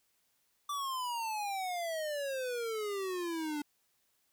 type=exponential sweep; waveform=square; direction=down; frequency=1175 to 290 Hz; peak=-35 dBFS; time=0.69-3.62 s; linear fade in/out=5 ms; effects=white hiss -75 dBFS RMS until 4.32 s